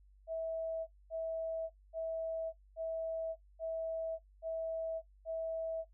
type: tone bursts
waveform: sine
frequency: 651 Hz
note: E5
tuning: 22 cents flat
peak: -35 dBFS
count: 7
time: 0.27-5.85 s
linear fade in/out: 50 ms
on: 600 ms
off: 230 ms
effects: noise-tail reverb RT60 0.1 s tail -19 dB re dry + added 49 Hz sine -60 dBFS peak until 5.93 s